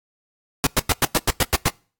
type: noise bursts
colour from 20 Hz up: pink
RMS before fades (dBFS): -17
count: 9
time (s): 0.64-1.683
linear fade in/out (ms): 0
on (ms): 27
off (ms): 100
effects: noise-tail reverb RT60 0.4 s tail -26 dB re dry + AAC 64 kbps